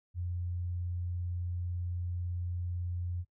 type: tone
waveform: sine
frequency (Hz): 88.2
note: F2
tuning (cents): +18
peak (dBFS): -33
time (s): 0.14-3.25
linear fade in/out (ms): 50
effects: noise-tail reverb RT60 0.1 s tail -18 dB re dry